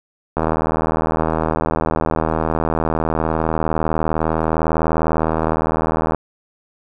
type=click train; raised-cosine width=1 ms; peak=-4 dBFS; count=462; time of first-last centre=0.37-6.147 s; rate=79.8 Hz; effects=none